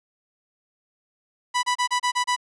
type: tone bursts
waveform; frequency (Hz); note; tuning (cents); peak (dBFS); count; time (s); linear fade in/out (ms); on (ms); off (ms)
sawtooth; 987.8; B5; 0; -16; 7; 1.54-2.364; 20; 92; 30
effects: resampled to 22050 Hz